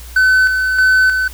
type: tone with tremolo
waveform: triangle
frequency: 1516 Hz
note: F#6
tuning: 42 cents sharp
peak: -6 dBFS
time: 0.16-1.28 s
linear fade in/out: 5 ms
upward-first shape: square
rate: 1.6 Hz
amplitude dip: 45%
effects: added 60 Hz sine -31 dBFS peak until 1.33 s + white hiss -38 dBFS RMS until 1.33 s